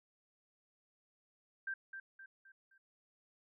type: tone with echo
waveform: sine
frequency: 1573 Hz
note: G6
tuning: 6 cents sharp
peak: -37 dBFS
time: 1.67-1.74 s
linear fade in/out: 5 ms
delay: 260 ms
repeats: 4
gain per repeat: -7 dB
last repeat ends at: 2.78 s
effects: none